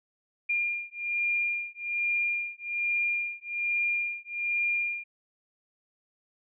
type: beating tone pair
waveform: sine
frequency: 2405 / 2406.2 Hz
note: D7 / D7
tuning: +41 / +41 cents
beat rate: 1.2 Hz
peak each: -30 dBFS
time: 0.49-5.04 s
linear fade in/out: 10 ms
effects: none